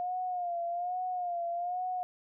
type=tone with vibrato; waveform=sine; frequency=710 Hz; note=F5; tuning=28 cents sharp; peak=-31 dBFS; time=0-2.03 s; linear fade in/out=0 ms; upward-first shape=sine; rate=1.2 Hz; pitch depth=63 cents each way; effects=none